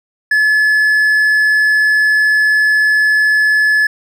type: tone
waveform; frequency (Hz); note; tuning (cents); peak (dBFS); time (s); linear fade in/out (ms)
triangle; 1717; A6; -43; -7; 0.31-3.87; 5
effects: none